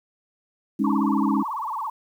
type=chord; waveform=sine; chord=Ab suspended fourth; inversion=none; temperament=just; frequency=207.7 / 276.9 / 311.5 Hz; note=Ab3 / Db4 / Eb4; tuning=0 / -2 / +2 cents; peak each=-23 / -23 / -25 dBFS; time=0.79-1.43 s; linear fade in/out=10 ms
type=tone with vibrato; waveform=sine; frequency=1000 Hz; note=B5; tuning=21 cents sharp; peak=-26 dBFS; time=0.84-1.9 s; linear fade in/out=5 ms; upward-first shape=sine; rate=18 Hz; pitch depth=260 cents each way
effects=9-bit